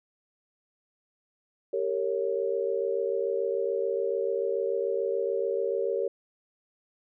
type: chord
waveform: sine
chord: G diminished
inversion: none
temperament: equal with one note detuned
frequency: 392 / 458.9 / 554.4 Hz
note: G4 / Bb4 / Db5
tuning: 0 / -27 / 0 cents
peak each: -30 / -29 / -31 dBFS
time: 1.73-6.08 s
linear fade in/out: 5 ms
effects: none